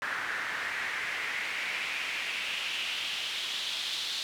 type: noise with band-pass filter sweep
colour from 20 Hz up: pink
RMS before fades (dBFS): -34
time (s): 0.02-4.23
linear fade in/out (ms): 0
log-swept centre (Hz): 1600 to 3800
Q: 3.2
effects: none